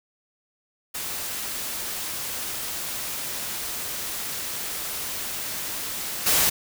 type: noise with level steps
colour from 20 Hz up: white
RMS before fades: -31 / -20 dBFS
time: 0.94-6.5 s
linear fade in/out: 10 ms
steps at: 6.26 s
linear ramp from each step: 10 ms
effects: none